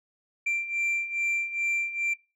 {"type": "beating tone pair", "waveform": "sine", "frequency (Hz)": [2357, 2359.4], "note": ["D7", "D7"], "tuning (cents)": [6, 7], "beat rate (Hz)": 2.4, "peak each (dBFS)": [-29, -25], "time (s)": [0.46, 2.14], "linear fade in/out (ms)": 10, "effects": ["noise-tail reverb RT60 0.3 s tail -24 dB re dry", "tanh soft clip ceiling -23 dBFS"]}